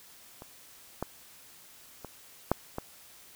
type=clicks; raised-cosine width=1 ms; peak=-30 / -17 / -26 / -9 / -19 dBFS; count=5; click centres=0.421 / 1.026 / 2.047 / 2.516 / 2.784 s; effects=white hiss -54 dBFS RMS until 3.35 s